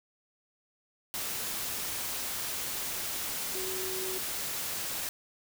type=tone in noise; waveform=sine; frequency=375 Hz; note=F#4; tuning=23 cents sharp; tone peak=-37 dBFS; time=3.55-4.18 s; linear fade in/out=0 ms; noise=white; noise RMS=-35 dBFS; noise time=1.14-5.09 s; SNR=-5 dB; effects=none